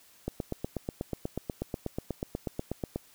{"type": "click train", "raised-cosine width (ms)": 2, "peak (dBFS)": -18, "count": 23, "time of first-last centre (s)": [0.28, 2.96], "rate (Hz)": 8.21, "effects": ["white hiss -59 dBFS RMS until 3.14 s"]}